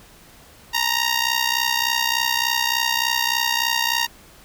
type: tone with amplitude modulation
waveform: 10% pulse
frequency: 932.3 Hz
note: A#5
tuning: in tune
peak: -7 dBFS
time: 0.73-4.07 s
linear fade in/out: 20 ms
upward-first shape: sine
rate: 63.4 Hz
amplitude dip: 75%
effects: pink hiss -48 dBFS RMS until 4.44 s